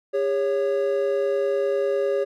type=tone pair together; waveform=triangle; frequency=404.3 / 554.4 Hz; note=G#4 / C#5; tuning=-46 / 0 cents; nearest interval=perfect fourth; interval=546 cents; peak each=-21 dBFS; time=0.13-2.25 s; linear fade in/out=20 ms; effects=none